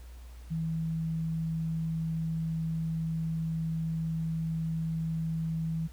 sine tone, 162 Hz, E3, 30 cents flat, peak -29 dBFS, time 0.5-5.88 s, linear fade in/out 20 ms, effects added 60 Hz sine -44 dBFS peak until 5.92 s + pink hiss -59 dBFS RMS until 5.92 s

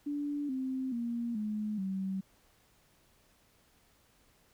sine tone with pitch steps, 290 / 261.4 / 235.6 / 212.3 / 191.33 Hz, D4 / C4 / A#3 / G#3 / G3, -22 / -1 / +19 / +38 / -42 cents, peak -32 dBFS, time 0.06-2.21 s, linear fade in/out 10 ms, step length 430 ms, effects pink hiss -67 dBFS RMS until 4.53 s

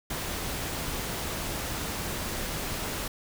pink noise, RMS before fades -33 dBFS, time 0.1-3.08 s, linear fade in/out 5 ms, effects none

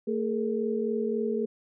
sine tone cluster, 226.6 / 419.7 / 463.4 Hz, A#3 / G#4 / A#4, -49 / +18 / -10 cents, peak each -30 / -29 / -32 dBFS, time 0.07-1.46 s, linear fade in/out 10 ms, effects none

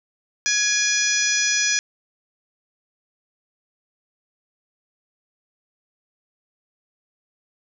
harmonic tone with a mistuned harmonic, 838 Hz, G#5, 15 cents sharp, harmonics 2 / 3 / 4 / 5 / 6 / 7 / 8, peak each -24 / -26 / -30 / -32 / -26 / -22 / -29 dBFS, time 0.46-1.79 s, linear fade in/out 0 ms, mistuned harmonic 3, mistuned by -59 cents, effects none

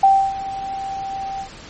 sine tone with ADSR envelope, 780 Hz, G5, 9 cents flat, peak -7 dBFS, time 0.03-1.49 s, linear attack 6 ms, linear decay 290 ms, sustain -17 dB, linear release 87 ms, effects pink hiss -39 dBFS RMS until 1.69 s + MP3 32 kbps

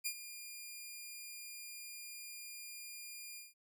10% pulse tone with ADSR envelope, 2411 Hz, D7, 45 cents sharp, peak -25 dBFS, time 0.04-3.54 s, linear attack 23 ms, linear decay 69 ms, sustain -13 dB, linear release 170 ms, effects none

